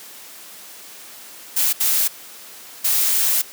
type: noise bursts at uneven times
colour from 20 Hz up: blue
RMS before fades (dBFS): -18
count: 3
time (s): 1.56-1.73 / 1.8-2.08 / 2.84-3.42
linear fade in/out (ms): 10
effects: white hiss -40 dBFS RMS until 3.52 s + high-pass 200 Hz 12 dB/octave